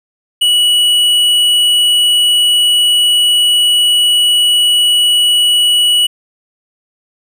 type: tone with hard clipping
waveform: sine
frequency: 2936 Hz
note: F#7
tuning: 14 cents flat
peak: -9 dBFS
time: 0.41-6.07 s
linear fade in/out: 10 ms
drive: 8 dB
effects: none